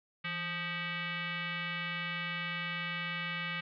sine tone with frequency modulation, 167.1 Hz, E3, 24 cents sharp, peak -34 dBFS, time 0.24-3.61 s, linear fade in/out 10 ms, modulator 699 Hz, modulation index 4.1, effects none

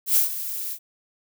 violet noise with ADSR envelope, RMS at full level -17 dBFS, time 0.06-0.79 s, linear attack 100 ms, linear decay 130 ms, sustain -13 dB, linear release 73 ms, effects none

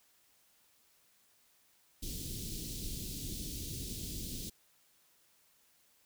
pink band-stop noise, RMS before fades -41 dBFS, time 2.02-4.5 s, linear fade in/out 10 ms, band 340 to 3600 Hz, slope 24 dB/octave, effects white hiss -69 dBFS RMS until 6.05 s

